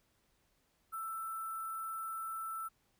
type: tone with sample-and-hold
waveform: sine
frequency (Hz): 1329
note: E6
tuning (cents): +14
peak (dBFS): -38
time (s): 0.92-2.69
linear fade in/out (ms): 20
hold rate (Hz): 11025
effects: pink hiss -75 dBFS RMS until 2.99 s